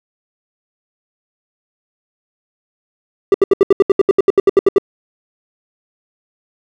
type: tone bursts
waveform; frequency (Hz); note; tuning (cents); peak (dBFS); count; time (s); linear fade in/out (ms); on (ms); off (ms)
triangle; 392.8; G4; +4; -3; 16; 3.32-4.783; 2; 23; 73
effects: none